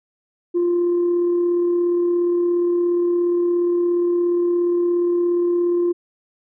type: tone with amplitude modulation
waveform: sine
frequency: 348.9 Hz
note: F4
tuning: 2 cents flat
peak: -13 dBFS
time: 0.54-5.93 s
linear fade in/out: 20 ms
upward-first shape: sine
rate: 37.1 Hz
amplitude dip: 25%
effects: tanh soft clip ceiling -13 dBFS